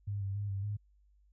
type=tone with pitch steps; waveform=sine; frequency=101.3 / 98 / 102.1 / 98 / 103.6 Hz; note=G#2 / G2 / G#2 / G2 / G#2; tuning=-43 / 0 / -29 / 0 / -4 cents; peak=-33 dBFS; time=0.07-0.77 s; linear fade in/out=10 ms; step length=140 ms; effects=added 50 Hz sine -63 dBFS peak until 1.32 s